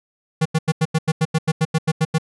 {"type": "tone bursts", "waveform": "square", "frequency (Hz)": 159, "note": "D#3", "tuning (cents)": 38, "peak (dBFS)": -15, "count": 14, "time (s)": [0.41, 2.184], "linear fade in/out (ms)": 10, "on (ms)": 45, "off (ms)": 88, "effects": ["resampled to 24000 Hz"]}